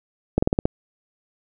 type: slowing click train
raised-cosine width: 2 ms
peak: -4 dBFS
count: 6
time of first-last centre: 0.38-0.655 s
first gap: 45 ms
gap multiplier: 1.1
effects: none

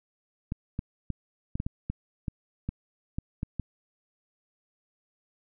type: clicks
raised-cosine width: 5 ms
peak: -18 dBFS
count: 12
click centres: 0.521 / 0.791 / 1.103 / 1.555 / 1.601 / 1.665 / 1.9 / 2.282 / 2.69 / 3.185 / 3.431 / 3.597 s
effects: none

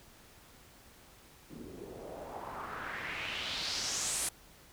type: noise with low-pass filter sweep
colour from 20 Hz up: white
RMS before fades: -39 dBFS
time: 1.5-4.29 s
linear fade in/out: 5 ms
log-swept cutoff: 260 to 10000 Hz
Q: 2.9
effects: pink hiss -58 dBFS RMS until 4.72 s

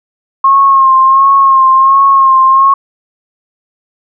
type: tone with vibrato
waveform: sine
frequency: 1076 Hz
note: C6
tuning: 48 cents sharp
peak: -3 dBFS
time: 0.44-2.74 s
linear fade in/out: 5 ms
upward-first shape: sine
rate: 1.4 Hz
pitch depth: 37 cents each way
effects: none

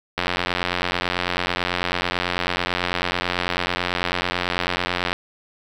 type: click train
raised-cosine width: 0.3 ms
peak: -5 dBFS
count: 442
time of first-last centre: 0.18-5.129 s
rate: 89.1 Hz
effects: 7-bit

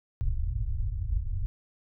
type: low-pass noise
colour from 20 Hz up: pink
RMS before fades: -29 dBFS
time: 0.21-1.46 s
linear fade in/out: 0 ms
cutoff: 120 Hz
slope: 96 dB/octave
effects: none

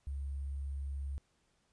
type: tone with sample-and-hold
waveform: sine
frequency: 69.3 Hz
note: C#2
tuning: in tune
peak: -36 dBFS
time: 0.07-1.18 s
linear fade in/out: 0 ms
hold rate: 8820 Hz
effects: pink hiss -75 dBFS RMS until 1.72 s + resampled to 22050 Hz

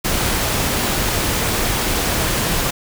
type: noise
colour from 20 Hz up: pink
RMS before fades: -19 dBFS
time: 0.04-2.71 s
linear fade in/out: 10 ms
effects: none

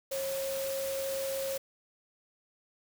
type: tone in noise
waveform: sine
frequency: 542 Hz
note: C#5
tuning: 39 cents flat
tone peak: -32 dBFS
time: 0.11-1.58 s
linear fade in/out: 10 ms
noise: white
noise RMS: -40 dBFS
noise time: 0.11-1.58 s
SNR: +5 dB
effects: none

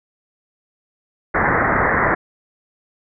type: low-pass noise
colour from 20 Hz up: white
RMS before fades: -17 dBFS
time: 1.34-2.15 s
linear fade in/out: 10 ms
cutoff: 2000 Hz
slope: 96 dB/octave
effects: none

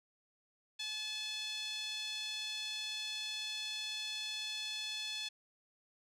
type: tone with band-pass filter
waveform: 5% pulse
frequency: 862 Hz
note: A5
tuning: 36 cents flat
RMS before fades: -41 dBFS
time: 0.79-5.29 s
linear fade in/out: 10 ms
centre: 3400 Hz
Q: 2.7
effects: none

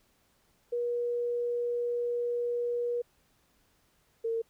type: tone pair in turn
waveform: sine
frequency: 480 / 456.1 Hz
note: B4 / A#4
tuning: -49 / -38 cents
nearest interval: minor second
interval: 89 cents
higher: first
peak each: -28 dBFS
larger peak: neither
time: 0.72-3.02 / 4.24-4.42 s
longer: first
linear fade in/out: 10 ms
effects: pink hiss -69 dBFS RMS until 4.49 s

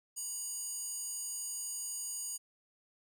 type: tone with high-pass filter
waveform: square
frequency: 968 Hz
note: B5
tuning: 35 cents flat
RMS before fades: -40 dBFS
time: 0.16-2.38 s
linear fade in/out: 20 ms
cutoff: 7700 Hz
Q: 6.5
effects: none

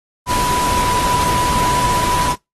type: tone in noise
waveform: sine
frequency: 987.8 Hz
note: B5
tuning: in tune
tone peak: -16 dBFS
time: 0.26-2.36 s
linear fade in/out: 50 ms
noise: pink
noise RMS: -21 dBFS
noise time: 0.26-2.36 s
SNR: +2 dB
effects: noise-tail reverb RT60 0.2 s tail -25 dB re dry + AAC 32 kbps

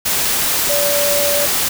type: tone in noise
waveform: sine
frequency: 577 Hz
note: D5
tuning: 31 cents flat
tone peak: -17 dBFS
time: 0.69-1.46 s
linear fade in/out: 10 ms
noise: white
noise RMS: -17 dBFS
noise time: 0.05-1.69 s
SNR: -3 dB
effects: none

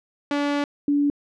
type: tone pair in turn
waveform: sawtooth / sine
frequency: 287.8 / 287.8 Hz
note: D4 / D4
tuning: -35 / -35 cents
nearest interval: unison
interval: 0 cents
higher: neither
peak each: -17 dBFS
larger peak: neither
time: 0.31-0.64 / 0.88-1.1 s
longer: first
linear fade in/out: 2 ms
effects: low-pass 4000 Hz 12 dB/octave

